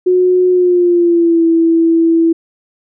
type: tone with pitch glide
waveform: sine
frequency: 364.4 to 330.3 Hz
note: F#4 to E4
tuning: -26 to +4 cents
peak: -7 dBFS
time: 0.06-2.33 s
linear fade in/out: 10 ms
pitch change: -170 cents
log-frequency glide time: 0.5-1.45 s
effects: none